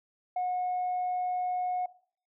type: tone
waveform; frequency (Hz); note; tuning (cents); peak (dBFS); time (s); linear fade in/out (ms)
sine; 727; F#5; -31; -26; 0.36-1.86; 5
effects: noise-tail reverb RT60 0.5 s tail -19 dB re dry + tanh soft clip ceiling -25 dBFS